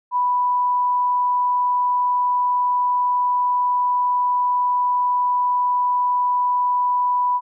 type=tone; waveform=sine; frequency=987.8 Hz; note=B5; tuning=in tune; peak=-16 dBFS; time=0.11-7.41 s; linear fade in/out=50 ms; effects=none